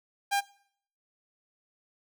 sawtooth tone, 801 Hz, G5, 37 cents sharp, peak -21 dBFS, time 0.31-0.41 s, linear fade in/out 20 ms, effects noise-tail reverb RT60 0.6 s tail -20 dB re dry

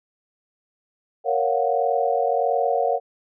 sine chord, Gb major seventh, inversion first, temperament equal, 466.2 / 554.4 / 698.5 / 740 Hz, Bb4 / Db5 / F5 / Gb5, 0 / 0 / 0 / 0 cents, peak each -24 dBFS, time 1.24-3 s, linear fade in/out 50 ms, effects none

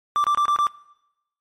triangle tone bursts, 1174.7 Hz, D6, in tune, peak -15 dBFS, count 5, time 0.16-0.669 s, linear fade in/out 0 ms, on 81 ms, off 26 ms, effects noise-tail reverb RT60 0.9 s tail -21 dB re dry + MP3 64 kbps

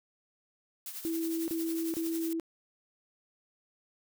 blue noise with tremolo, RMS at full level -39 dBFS, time 0.86-2.33 s, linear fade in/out 2 ms, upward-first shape triangle, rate 11 Hz, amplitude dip 65%
sine tone bursts, 328.6 Hz, E4, 5 cents flat, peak -30 dBFS, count 3, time 1.05-2.398 s, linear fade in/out 0 ms, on 430 ms, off 29 ms
effects none

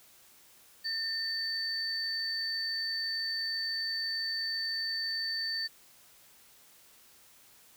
sine tone pair together, 1803 / 4546 Hz, A6 / C#8, +42 / +43 cents, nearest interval octave + major third, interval 1601 cents, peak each -37 / -32 dBFS, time 0.84-5.68 s, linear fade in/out 20 ms, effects white hiss -59 dBFS RMS until 7.76 s

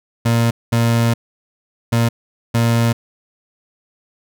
30% pulse tone bursts at uneven times, 116.54 Hz, A#2, in tune, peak -10 dBFS, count 4, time 0.25-0.51 / 0.72-1.14 / 1.92-2.09 / 2.54-2.93 s, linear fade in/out 10 ms, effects none

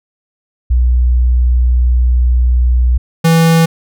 sine / square tone pair in turn, 61.3 / 164.41 Hz, B1 / E3, -12 / -4 cents, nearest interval octave + perfect fourth, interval 1708 cents, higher second, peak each -7 dBFS, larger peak neither, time 0.7-2.98 / 3.24-3.66 s, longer first, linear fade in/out 10 ms, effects none

